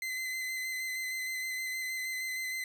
40% pulse tone with vibrato, 2048 Hz, C7, 38 cents flat, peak -33 dBFS, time 0.02-2.64 s, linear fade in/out 2 ms, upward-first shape square, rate 6.4 Hz, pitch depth 15 cents each way, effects none

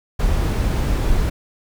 brown noise, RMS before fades -18 dBFS, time 0.19-1.3 s, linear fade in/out 10 ms, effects none

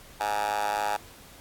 10% pulse tone with high-pass filter, 103.83 Hz, G#2, in tune, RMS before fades -28 dBFS, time 0.2-0.97 s, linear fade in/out 10 ms, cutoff 870 Hz, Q 8.9, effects pink hiss -50 dBFS RMS until 1.4 s + AAC 64 kbps

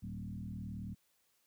sine tone with frequency modulation, 148.8 Hz, D3, 23 cents sharp, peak -40 dBFS, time 0.02-0.95 s, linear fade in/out 20 ms, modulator 38.8 Hz, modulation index 2.1, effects white hiss -75 dBFS RMS until 1.46 s

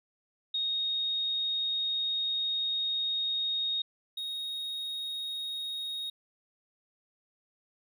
sine / triangle tone pair in turn, 3729 / 3746 Hz, A#7 / A#7, 0 / +8 cents, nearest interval unison, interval 8 cents, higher second, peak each -28 / -32 dBFS, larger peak first, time 0.54-3.82 / 4.17-6.1 s, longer first, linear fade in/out 5 ms, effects none

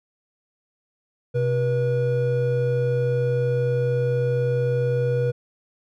triangle tone pair together, 127.85 / 483.4 Hz, C3 / B4, -40 / -37 cents, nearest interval octave + major seventh, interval 2303 cents, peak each -20 dBFS, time 1.34-5.32 s, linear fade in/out 20 ms, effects none

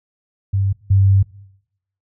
sine tone pair in turn, 98 / 97.5 Hz, G2 / G2, 0 / -9 cents, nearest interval unison, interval 9 cents, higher first, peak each -14 / -9 dBFS, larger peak second, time 0.53-0.73 / 0.9-1.23 s, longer second, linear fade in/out 10 ms, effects noise-tail reverb RT60 0.8 s tail -22 dB re dry

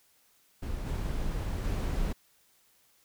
brown noise with level steps, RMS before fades -35 / -32 / -30 dBFS, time 0.62-2.13 s, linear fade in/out 10 ms, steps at 0.85 / 1.63 s, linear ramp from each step 20 ms, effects white hiss -66 dBFS RMS until 3.04 s

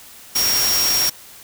sine tone in noise, 5588 Hz, F8, in tune, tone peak -17 dBFS, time 0.35-1.1 s, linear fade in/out 10 ms, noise white, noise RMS -21 dBFS, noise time 0.35-1.1 s, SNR +1 dB, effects white hiss -42 dBFS RMS until 1.43 s

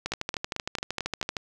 two click trains, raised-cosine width 0.2 ms, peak -12 / -13 dBFS, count 18 / 6, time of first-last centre 0.06-1.368 / 0.12-1.229 s, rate 13 / 4.51 Hz, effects none

